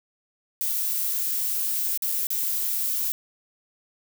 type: noise with dropouts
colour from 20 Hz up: violet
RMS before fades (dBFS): -26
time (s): 0.61-3.12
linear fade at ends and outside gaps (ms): 0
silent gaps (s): 1.975-2.022 / 2.117-2.121 / 2.269-2.304
effects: none